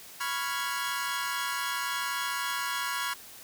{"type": "chord", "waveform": "sawtooth", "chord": "C# dominant seventh", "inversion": "third", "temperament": "equal", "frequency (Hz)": [987.8, 1108.7, 1396.9, 1661.2], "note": ["B5", "C#6", "E#6", "G#6"], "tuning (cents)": [0, 0, 0, 0], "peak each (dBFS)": -32, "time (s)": [0.2, 3.14], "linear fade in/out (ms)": 10, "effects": ["white hiss -48 dBFS RMS until 3.43 s"]}